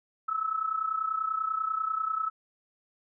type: tone with amplitude modulation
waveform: sine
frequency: 1300 Hz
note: E6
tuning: 24 cents flat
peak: -24 dBFS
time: 0.28-2.3 s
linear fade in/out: 10 ms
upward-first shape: sine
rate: 30.2 Hz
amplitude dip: 75%
effects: none